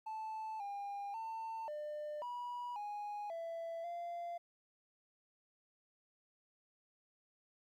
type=tone with pitch steps; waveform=triangle; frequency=876 / 805 / 897 / 599 / 972 / 828 / 666 / 690 Hz; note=A5 / G5 / A5 / D5 / B5 / G#5 / E5 / F5; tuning=-8 / +46 / +33 / +34 / -28 / -5 / +18 / -21 cents; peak=-38 dBFS; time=0.06-4.38 s; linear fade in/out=10 ms; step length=540 ms; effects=tanh soft clip ceiling -35 dBFS + 13-bit